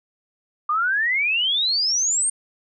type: exponential sweep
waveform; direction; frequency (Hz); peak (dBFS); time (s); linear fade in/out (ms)
sine; up; 1181 to 8870; -18; 0.69-2.3; 5
effects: none